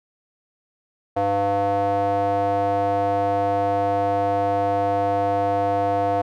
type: tone with band-pass filter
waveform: square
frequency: 100 Hz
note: G2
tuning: 35 cents sharp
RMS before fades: -21 dBFS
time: 1.16-6.22 s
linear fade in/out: 10 ms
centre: 660 Hz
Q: 4.2
effects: none